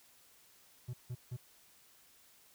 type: tone bursts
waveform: triangle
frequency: 123.47 Hz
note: B2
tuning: in tune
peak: -36 dBFS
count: 3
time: 0.88-1.368 s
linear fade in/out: 10 ms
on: 56 ms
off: 160 ms
effects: white hiss -64 dBFS RMS until 2.54 s